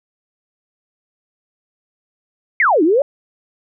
sine exponential two-way sweep, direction down then up, 2257 to 293.7 to 595 Hz, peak -10 dBFS, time 2.6-3.02 s, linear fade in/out 2 ms, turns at 2.83 s, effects none

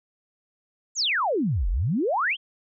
sine exponential two-way sweep, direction down then up, 7470 to 38.89 to 3348 Hz, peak -21 dBFS, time 0.95-2.37 s, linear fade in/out 50 ms, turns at 1.69 s, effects none

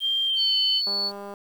sine tone with pitch glide, 3178 to 3043 Hz, G7 to F#7, +23 to +48 cents, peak -21 dBFS, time 0-0.82 s, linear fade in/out 50 ms, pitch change -75 cents, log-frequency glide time 0.26-0.56 s
sine tone, 4437 Hz, C#8, 1 cent sharp, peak -23 dBFS, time 0.36-1.12 s, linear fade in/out 50 ms
click train, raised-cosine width 1 ms, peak -24 dBFS, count 95, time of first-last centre 0.87-1.338 s, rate 201 Hz
effects high-pass 200 Hz 12 dB/octave + 8-bit

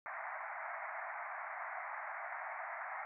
pink band-pass noise, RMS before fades -44 dBFS, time 0.06-3.05 s, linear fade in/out 0 ms, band 640 to 2200 Hz, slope 96 dB/octave, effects none

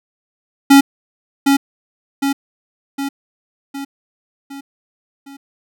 square tone with echo, 277.2 Hz, C#4, in tune, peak -5 dBFS, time 0.7-0.81 s, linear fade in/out 10 ms, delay 760 ms, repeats 6, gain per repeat -5 dB, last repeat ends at 5.37 s, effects none

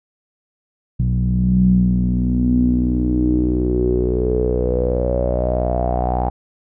sawtooth tone with low-pass filter sweep, 61.5 Hz, B1, 7 cents flat, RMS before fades -17 dBFS, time 0.99-6.3 s, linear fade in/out 10 ms, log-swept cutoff 150 to 790 Hz, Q 9.5, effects none

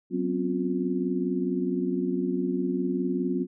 sine tone cluster, 186.2 / 251.3 / 270.9 / 355.5 Hz, F#3 / B3 / C#4 / F4, +11 / +30 / -40 / +31 cents, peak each -30 dBFS, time 0.1-3.47 s, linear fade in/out 50 ms, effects none

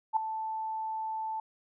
sine tone with ADSR envelope, 880 Hz, A5, in tune, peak -20 dBFS, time 0.13-1.4 s, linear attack 36 ms, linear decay 3 ms, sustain -12 dB, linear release 3 ms, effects none

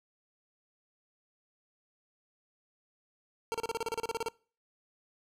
25% pulse tone bursts, 456.1 Hz, A#4, 38 cents flat, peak -27 dBFS, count 14, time 3.52-4.285 s, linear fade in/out 0 ms, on 24 ms, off 33 ms, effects noise-tail reverb RT60 0.4 s tail -24 dB re dry + low-pass 12000 Hz 12 dB/octave

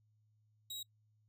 sawtooth tone, 3828 Hz, A#7, 45 cents sharp, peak -39 dBFS, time 0.7-0.83 s, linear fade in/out 5 ms, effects noise-tail reverb RT60 0.1 s tail -24 dB re dry + added 107 Hz sine -70 dBFS peak until 1.28 s

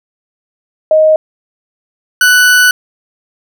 sine / 40% pulse tone pair in turn, 625 / 1486.5 Hz, D#5 / F#6, +8 / +8 cents, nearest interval octave + minor third, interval 1500 cents, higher second, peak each -4 dBFS, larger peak neither, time 0.91-1.16 / 2.21-2.71 s, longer second, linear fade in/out 2 ms, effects none

